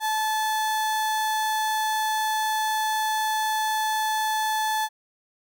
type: tone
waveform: 35% pulse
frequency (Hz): 868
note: A5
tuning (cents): -24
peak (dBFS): -21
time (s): 0-4.89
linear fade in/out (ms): 50
effects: none